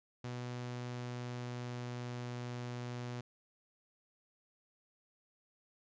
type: tone with pitch glide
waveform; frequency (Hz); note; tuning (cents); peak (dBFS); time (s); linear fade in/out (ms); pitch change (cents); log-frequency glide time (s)
sawtooth; 123 to 122.22; B2 to B2; -7 to -18; -36; 0.24-3.21; 5; -11; 0.49-2.34
effects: resampled to 16000 Hz